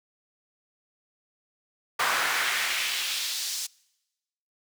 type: noise with high-pass filter sweep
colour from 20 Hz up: brown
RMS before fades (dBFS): -28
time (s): 1.99-3.67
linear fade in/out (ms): 10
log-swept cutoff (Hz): 1100 to 5800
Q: 1.5
effects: noise-tail reverb RT60 1.0 s tail -25 dB re dry